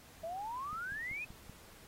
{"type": "exponential sweep", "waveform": "sine", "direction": "up", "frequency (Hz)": [634, 2565], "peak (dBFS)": -38, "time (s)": [0.23, 1.25], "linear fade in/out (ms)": 10}
{"type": "click train", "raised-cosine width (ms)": 5, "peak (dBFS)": -38, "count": 5, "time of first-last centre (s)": [0.73, 1.496], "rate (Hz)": 5.22}
{"effects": ["pink hiss -58 dBFS RMS until 1.87 s", "AAC 48 kbps"]}